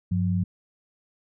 sine tone pair together, 97.1 / 178.91 Hz, G2 / F3, -16 / +42 cents, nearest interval major seventh, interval 1058 cents, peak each -24 dBFS, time 0.11-0.44 s, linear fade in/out 10 ms, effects none

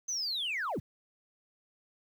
sine linear sweep, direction down, 6272 to 50 Hz, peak -30 dBFS, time 0.08-0.8 s, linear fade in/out 10 ms, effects tanh soft clip ceiling -28 dBFS + 10-bit

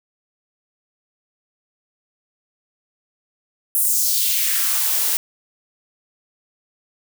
blue noise with high-pass filter sweep, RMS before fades -19 dBFS, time 3.75-5.17 s, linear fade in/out 0 ms, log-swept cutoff 11000 to 360 Hz, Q 1.8, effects none

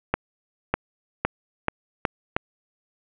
accelerating click train, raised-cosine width 0.5 ms, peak -5 dBFS, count 6, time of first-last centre 0.14-2.365 s, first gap 600 ms, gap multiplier 0.85, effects resampled to 8000 Hz + 7-bit

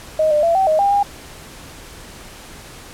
sine tone with pitch steps, 625 / 599 / 673 / 768 / 625 / 800 / 808 Hz, D#5 / D5 / E5 / G5 / D#5 / G5 / G#5, +8 / +34 / +36 / -36 / +8 / +35 / -48 cents, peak -12 dBFS, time 0.19-1.03 s, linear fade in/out 5 ms, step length 120 ms, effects pink hiss -38 dBFS RMS until 2.93 s + low-pass 12000 Hz 12 dB/octave

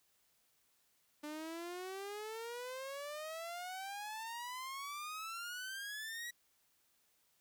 sawtooth exponential sweep, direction up, 295 to 1938 Hz, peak -39 dBFS, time 1.23-6.31 s, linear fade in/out 10 ms, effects white hiss -75 dBFS RMS until 7.4 s

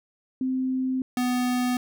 sine / square tone pair in turn, 259.5 / 248.6 Hz, C4 / B3, -14 / +12 cents, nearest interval minor second, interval 74 cents, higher first, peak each -23 dBFS, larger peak neither, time 0.41-1.02 / 1.17-1.77 s, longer first, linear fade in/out 2 ms, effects none

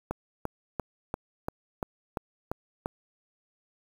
click train, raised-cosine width 1 ms, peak -16 dBFS, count 9, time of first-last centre 0.11-2.859 s, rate 2.91 Hz, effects 7-bit

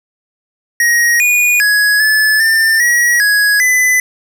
square tone with pitch steps, 1886 / 2451 / 1674 / 1729 / 1793 / 1912 / 1667 / 2007 Hz, A#6 / D#7 / G#6 / A6 / A6 / A#6 / G#6 / B6, +20 / -27 / +13 / -31 / +32 / +43 / +6 / +27 cents, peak -9 dBFS, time 0.8-4 s, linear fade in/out 2 ms, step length 400 ms, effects none

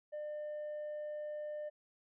sine tone with tanh clipping, 600 Hz, D5, 37 cents sharp, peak -40 dBFS, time 0.12-1.7 s, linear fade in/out 20 ms, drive 2 dB, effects none

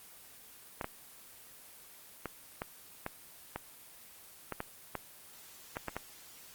clicks, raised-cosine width 0.5 ms, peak -20 dBFS, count 12, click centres 0.812 / 0.844 / 2.257 / 2.619 / 3.064 / 3.56 / 4.523 / 4.604 / 4.953 / 5.769 / 5.883 / 5.966 s, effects white hiss -54 dBFS RMS until 6.54 s + Opus 24 kbps

